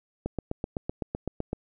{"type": "click train", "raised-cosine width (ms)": 2, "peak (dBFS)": -16, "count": 11, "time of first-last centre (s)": [0.26, 1.531], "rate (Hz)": 7.87, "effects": []}